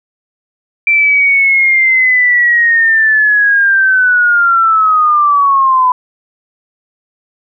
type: linear sweep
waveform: sine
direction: down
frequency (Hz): 2349 to 997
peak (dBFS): -6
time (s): 0.87-5.92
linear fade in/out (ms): 2
effects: none